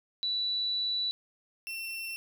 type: tone pair in turn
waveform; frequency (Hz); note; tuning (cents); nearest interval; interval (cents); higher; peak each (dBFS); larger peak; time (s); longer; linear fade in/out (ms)
sine / 35% pulse; 3952 / 2705; B7 / E7; 0 / +44; perfect fifth; 656; first; -28 / -34; first; 0.23-1.11 / 1.67-2.16; first; 0
effects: none